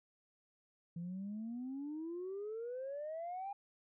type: exponential sweep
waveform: sine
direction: up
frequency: 166.6 to 814 Hz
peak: -39 dBFS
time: 0.96-3.53 s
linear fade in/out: 5 ms
effects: tanh soft clip ceiling -37 dBFS